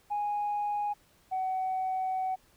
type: tone pair in turn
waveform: sine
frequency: 827 / 752.2 Hz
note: G#5 / F#5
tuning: -8 / +28 cents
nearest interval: major second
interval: 164 cents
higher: first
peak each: -27 dBFS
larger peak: neither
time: 0.1-0.94 / 1.31-2.36 s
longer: second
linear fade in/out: 20 ms
effects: tanh soft clip ceiling -25 dBFS + pink hiss -64 dBFS RMS until 2.56 s